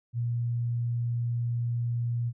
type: tone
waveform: sine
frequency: 118.9 Hz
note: A#2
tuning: 35 cents sharp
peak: -26 dBFS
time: 0.13-2.33 s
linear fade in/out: 50 ms
effects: none